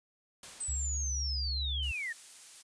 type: noise with exponential decay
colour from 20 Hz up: white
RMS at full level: -45 dBFS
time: 0.43-1.63 s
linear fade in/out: 2 ms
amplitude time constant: 260 ms
type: linear sweep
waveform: sine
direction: down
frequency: 8220 to 1760 Hz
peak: -34 dBFS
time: 0.6-2.13 s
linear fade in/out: 10 ms
type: tone with pitch glide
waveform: sine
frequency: 68.8 to 69.4 Hz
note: C#2 to C#2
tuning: -12 to +3 cents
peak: -33 dBFS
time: 0.68-1.92 s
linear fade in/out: 10 ms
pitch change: +15 cents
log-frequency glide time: 1.34-1.66 s
type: noise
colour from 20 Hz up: blue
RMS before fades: -48 dBFS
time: 1.82-2.63 s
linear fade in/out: 20 ms
effects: resampled to 22050 Hz